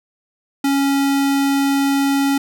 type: tone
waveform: square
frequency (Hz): 277.2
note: C#4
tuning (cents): 0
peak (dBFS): -15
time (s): 0.64-2.38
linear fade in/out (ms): 5
effects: none